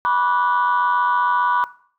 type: tone cluster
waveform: sine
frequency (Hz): 979 / 1074 / 1161 / 1477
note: B5 / C6 / D6 / F#6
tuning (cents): -15 / +45 / -20 / -3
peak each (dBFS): -18 / -26 / -21 / -23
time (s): 0.05-1.64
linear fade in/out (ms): 0
effects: noise-tail reverb RT60 0.5 s tail -17 dB re dry + tanh soft clip ceiling -9 dBFS